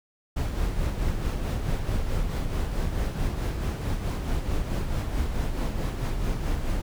brown noise with tremolo, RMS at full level -25 dBFS, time 0.36-6.82 s, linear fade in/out 10 ms, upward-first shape sine, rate 4.6 Hz, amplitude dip 45%, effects none

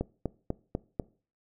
click train, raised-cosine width 2 ms, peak -16 dBFS, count 5, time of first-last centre 0.01-0.998 s, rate 4.05 Hz, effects noise-tail reverb RT60 0.4 s tail -21 dB re dry

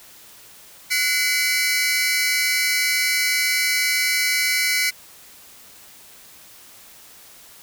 sawtooth tone cluster, 1466 / 2038 / 2278 / 5310 Hz, F#6 / C7 / C#7 / E8, -16 / -46 / +47 / +12 cents, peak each -26 / -18 / -19 / -25 dBFS, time 0.9-4.91 s, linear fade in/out 20 ms, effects white hiss -46 dBFS RMS until 7.62 s

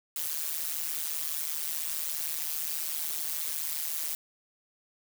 blue noise with amplitude modulation, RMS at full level -29 dBFS, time 0.16-4.15 s, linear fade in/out 2 ms, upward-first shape sine, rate 155 Hz, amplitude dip 100%, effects none

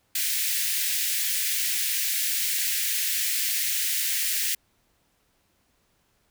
white high-pass noise, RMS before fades -26 dBFS, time 0.15-4.55 s, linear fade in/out 5 ms, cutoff 1700 Hz, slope 48 dB/octave, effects pink hiss -68 dBFS RMS until 6.3 s

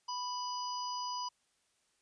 harmonic tone, 990 Hz, B5, 4 cents sharp, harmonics 1 / 3 / 5 / 6, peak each -37 / -50 / -42 / -49 dBFS, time 0.08-1.29 s, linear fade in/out 10 ms, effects white hiss -75 dBFS RMS until 2.01 s + resampled to 22050 Hz

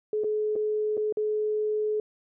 sine tone with dropouts, 426.4 Hz, G#4, 46 cents sharp, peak -24 dBFS, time 0.13-2 s, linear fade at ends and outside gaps 2 ms, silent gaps 0.237-0.243 / 0.556-0.561 / 0.97-0.976 / 1.125-1.171 s, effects none

